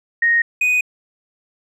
sine / triangle tone pair in turn, 1864.7 / 2489 Hz, A#6 / D#7, 0 / 0 cents, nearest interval perfect fourth, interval 500 cents, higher second, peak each -12 dBFS, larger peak neither, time 0.22-0.42 / 0.61-0.81 s, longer neither, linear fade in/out 5 ms, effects resampled to 32000 Hz

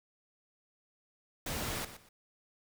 pink noise with echo, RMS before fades -37 dBFS, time 1.46-1.85 s, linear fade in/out 5 ms, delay 120 ms, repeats 2, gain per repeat -12 dB, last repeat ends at 2.09 s, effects none

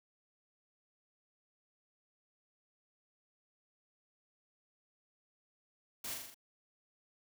white noise with echo, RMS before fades -42 dBFS, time 6.04-6.14 s, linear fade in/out 5 ms, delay 41 ms, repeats 5, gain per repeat -3 dB, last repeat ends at 6.345 s, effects none

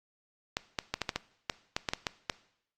clicks, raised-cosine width 0.2 ms, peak -12 dBFS, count 12, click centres 0.569 / 0.788 / 0.94 / 1.017 / 1.092 / 1.16 / 1.498 / 1.765 / 1.888 / 1.935 / 2.068 / 2.298 s, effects noise-tail reverb RT60 0.7 s tail -18 dB re dry + Opus 48 kbps

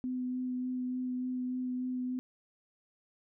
sine tone with vibrato, 252.6 Hz, B3, 39 cents sharp, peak -32 dBFS, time 0.04-2.19 s, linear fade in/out 0 ms, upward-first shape sine, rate 3.4 Hz, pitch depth 11 cents each way, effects none

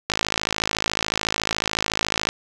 click train, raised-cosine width 0.2 ms, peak -3 dBFS, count 119, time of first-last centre 0.1-2.289 s, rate 53.9 Hz, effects none

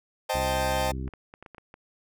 40% pulse chord, A half-diminished seventh, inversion first, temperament equal with one note detuned, 523.3 / 622.3 / 784 / 884.6 Hz, C5 / Eb5 / G5 / A5, 0 / 0 / 0 / +9 cents, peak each -30 dBFS, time 0.29-0.92 s, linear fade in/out 10 ms
harmonic tone, 65.41 Hz, C2, in tune, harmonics 1 / 2 / 3 / 4 / 5 / 6, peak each -32 / -36 / -41 / -41 / -43 / -46 dBFS, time 0.34-1.09 s, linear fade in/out 5 ms
clicks, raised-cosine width 0.5 ms, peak -30 dBFS, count 8, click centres 1.079 / 1.137 / 1.339 / 1.426 / 1.462 / 1.547 / 1.582 / 1.741 s
effects none

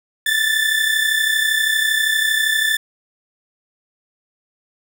30% pulse tone pair together, 1745 / 1777.6 Hz, A6 / A6, -15 / +17 cents, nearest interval unison, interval 32 cents, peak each -16 dBFS, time 0.26-2.77 s, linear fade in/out 5 ms, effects none

